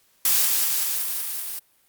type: noise with echo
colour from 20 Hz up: blue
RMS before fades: -19 dBFS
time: 0.25-0.45 s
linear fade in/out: 2 ms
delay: 190 ms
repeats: 6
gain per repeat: -2 dB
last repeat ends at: 1.59 s
effects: white hiss -62 dBFS RMS until 1.88 s + Opus 48 kbps